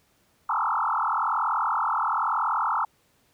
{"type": "tone with frequency modulation", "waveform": "sine", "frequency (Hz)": 1100, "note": "C#6", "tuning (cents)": -14, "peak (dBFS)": -22, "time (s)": [0.49, 2.85], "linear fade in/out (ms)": 5, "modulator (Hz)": 41, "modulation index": 6.5, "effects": ["pink hiss -65 dBFS RMS until 3.33 s", "high-pass 60 Hz 12 dB/octave"]}